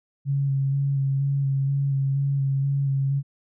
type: tone with vibrato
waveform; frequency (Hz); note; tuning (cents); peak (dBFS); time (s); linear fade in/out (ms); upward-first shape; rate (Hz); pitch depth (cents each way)
sine; 137.9; C#3; -9; -20; 0.25-3.23; 50; square; 2.1; 17
effects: none